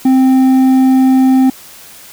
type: tone with hard clipping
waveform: sine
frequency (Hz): 261.6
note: C4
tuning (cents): 0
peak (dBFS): -7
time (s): 0.05-1.5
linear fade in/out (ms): 5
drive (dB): 5
effects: white hiss -36 dBFS RMS until 2.12 s